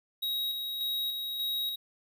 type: tone with tremolo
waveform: square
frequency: 3808 Hz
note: A#7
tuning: 36 cents sharp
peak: -30 dBFS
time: 0.22-1.76 s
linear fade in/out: 10 ms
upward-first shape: square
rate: 1.7 Hz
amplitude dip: 35%
effects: none